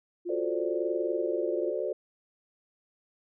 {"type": "tone", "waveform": "sine", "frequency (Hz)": 349.2, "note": "F4", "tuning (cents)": 0, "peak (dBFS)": -31, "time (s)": [0.25, 1.72], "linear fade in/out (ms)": 20}
{"type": "chord", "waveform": "sine", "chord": "D dominant seventh", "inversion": "first", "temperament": "equal", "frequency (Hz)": [370, 440, 523.3, 587.3], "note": ["F#4", "A4", "C5", "D5"], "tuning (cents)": [0, 0, 0, 0], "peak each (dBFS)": -34, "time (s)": [0.29, 1.93], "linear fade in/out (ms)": 5}
{"effects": []}